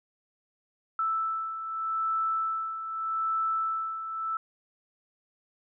sine beating tone pair, 1318.5 / 1319.32 Hz, E6 / E6, 0 / +1 cents, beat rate 0.82 Hz, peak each -35 / -28 dBFS, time 0.99-4.37 s, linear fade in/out 2 ms, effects none

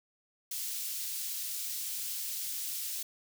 white high-pass noise, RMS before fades -37 dBFS, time 0.51-3.03 s, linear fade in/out 5 ms, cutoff 3700 Hz, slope 12 dB/octave, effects none

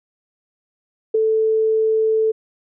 sine tone with ADSR envelope, 440 Hz, A4, in tune, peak -10 dBFS, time 1.14-2.32 s, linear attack 10 ms, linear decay 4 ms, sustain -4 dB, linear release 14 ms, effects none

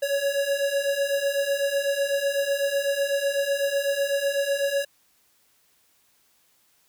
square beating tone pair, 554.4 / 562.4 Hz, C#5 / C#5, 0 / +25 cents, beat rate 8 Hz, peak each -28 / -25 dBFS, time 0.02-4.85 s, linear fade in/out 10 ms, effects white hiss -64 dBFS RMS until 6.88 s

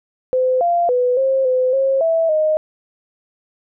sine tone with pitch steps, 512 / 692 / 496.2 / 533 / 510 / 538 / 656 / 620 Hz, C5 / F5 / B4 / C5 / C5 / C5 / E5 / D#5, -38 / -16 / +8 / +32 / -44 / +48 / -9 / -6 cents, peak -13 dBFS, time 0.33-2.57 s, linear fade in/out 0 ms, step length 280 ms, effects none

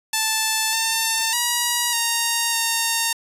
5% pulse tone with pitch steps, 880 / 898 / 961 / 929 / 919 Hz, A5 / A5 / B5 / A#5 / A#5, 0 / +35 / -48 / -6 / -25 cents, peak -7 dBFS, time 0.13-3.13 s, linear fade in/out 5 ms, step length 600 ms, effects resampled to 32000 Hz

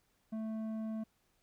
square tone with low-pass filter, 220 Hz, A3, in tune, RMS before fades -39 dBFS, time 0.32-1.04 s, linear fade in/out 10 ms, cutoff 650 Hz, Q 0.68, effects pink hiss -75 dBFS RMS until 1.42 s

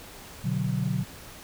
sine chord, B minor, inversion none, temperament equal, 123.47 / 146.83 / 185 Hz, B2 / D3 / F#3, 0 / 0 / 0 cents, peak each -29 dBFS, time 0.44-1.04 s, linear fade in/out 10 ms, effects pink hiss -45 dBFS RMS until 1.43 s

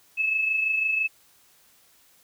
sine tone pair together, 2600 / 2626 Hz, E7 / E7, -24 / -7 cents, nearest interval unison, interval 17 cents, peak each -22 / -32 dBFS, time 0.17-1.08 s, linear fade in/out 20 ms, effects white hiss -59 dBFS RMS until 2.23 s

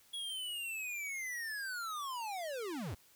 square linear sweep, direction down, 3352 to 66.3 Hz, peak -39 dBFS, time 0.13-2.95 s, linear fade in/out 10 ms, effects white hiss -65 dBFS RMS until 3.15 s

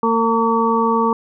harmonic tone, 227.8 Hz, A#3, 40 cents flat, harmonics 1 / 2 / 4 / 5, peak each -19 / -19 / -19 / -19 dBFS, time 0.03-1.13 s, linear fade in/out 2 ms, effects none

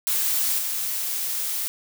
blue noise with level steps, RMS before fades -23 / -27 dBFS, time 0.07-1.68 s, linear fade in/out 0 ms, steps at 0.58 s, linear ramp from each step 10 ms, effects none

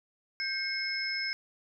sine tone cluster, 1576 / 2166 / 5190 Hz, G6 / C#7 / E8, +9 / -41 / -28 cents, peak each -37 / -34 / -34 dBFS, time 0.4-1.33 s, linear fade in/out 0 ms, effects none

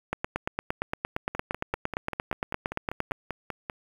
two click trains, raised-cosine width 0.5 ms, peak -17 / -12 dBFS, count 13 / 27, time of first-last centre 1.35-3.698 / 0.13-3.119 s, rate 5.11 / 8.7 Hz, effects 7-bit

